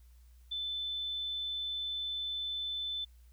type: tone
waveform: sine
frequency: 3520 Hz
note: A7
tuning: in tune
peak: -34 dBFS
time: 0.51-3.05 s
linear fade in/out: 10 ms
effects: added 60 Hz sine -55 dBFS peak until 3.32 s + white hiss -72 dBFS RMS until 3.32 s